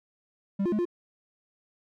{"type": "tone with pitch steps", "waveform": "triangle", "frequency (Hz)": [197.3, 350.1, 211.8, 350.6], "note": ["G3", "F4", "G#3", "F4"], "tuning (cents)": [11, 4, 34, 7], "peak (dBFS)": -22, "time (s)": [0.59, 0.854], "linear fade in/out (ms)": 10, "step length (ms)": 66, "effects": []}